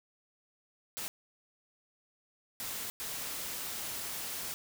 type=noise bursts at uneven times; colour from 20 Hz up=white; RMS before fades=-39 dBFS; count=3; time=0.97-1.08 / 2.6-2.9 / 3-4.54 s; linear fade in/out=0 ms; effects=none